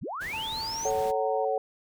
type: linear sweep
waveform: sine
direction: up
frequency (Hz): 42.83 to 6645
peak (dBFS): -32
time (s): 0.01-0.91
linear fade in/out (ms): 20
type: noise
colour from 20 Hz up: pink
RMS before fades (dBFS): -43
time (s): 0.2-1.12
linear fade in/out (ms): 20
type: tone with pitch glide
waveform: sine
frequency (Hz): 887 to 924.7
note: A5 to A#5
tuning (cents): +14 to -14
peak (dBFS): -35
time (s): 0.33-1.45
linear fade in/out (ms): 5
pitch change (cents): +72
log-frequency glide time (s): 0.55-1.17
type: chord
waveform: sine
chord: F# minor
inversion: first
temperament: equal with one note detuned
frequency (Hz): 440 / 554.4 / 751.6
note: A4 / C#5 / F#5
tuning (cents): 0 / 0 / +27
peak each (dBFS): -29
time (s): 0.85-1.58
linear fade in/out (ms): 2
effects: none